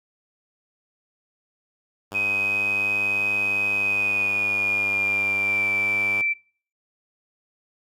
5% pulse tone with vibrato, 100.3 Hz, G2, 40 cents sharp, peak -23 dBFS, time 2.11-6.22 s, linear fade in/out 10 ms, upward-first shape sine, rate 2.7 Hz, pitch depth 14 cents each way
sine tone with pitch glide, 2518 to 2336 Hz, D#7 to D7, +20 to -10 cents, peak -20 dBFS, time 2.14-6.34 s, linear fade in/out 20 ms, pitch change -130 cents, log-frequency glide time 3.8-5.69 s
effects noise-tail reverb RT60 0.5 s tail -26 dB re dry + Opus 48 kbps

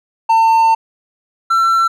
triangle tone pair in turn, 901 / 1346.8 Hz, A5 / E6, +41 / +37 cents, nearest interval perfect fifth, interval 696 cents, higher second, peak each -6 / -8 dBFS, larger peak first, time 0.29-0.75 / 1.5-1.88 s, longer first, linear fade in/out 10 ms, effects none

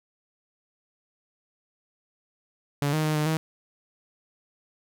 sawtooth tone with pitch steps, 143.3 / 155.5 / 154.1 / 151.6 / 158.7 Hz, D3 / D#3 / D#3 / D#3 / D#3, -42 / -1 / -16 / -45 / +35 cents, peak -19 dBFS, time 2.82-3.37 s, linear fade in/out 0 ms, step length 110 ms, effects none

